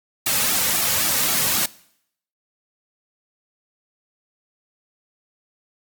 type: noise with flanger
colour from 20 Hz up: white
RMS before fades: -20 dBFS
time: 0.26-1.66 s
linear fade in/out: 5 ms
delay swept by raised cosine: 1.9 to 3 ms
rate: 3.8 Hz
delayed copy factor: -0.65
effects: noise-tail reverb RT60 0.7 s tail -21 dB re dry + Opus 48 kbps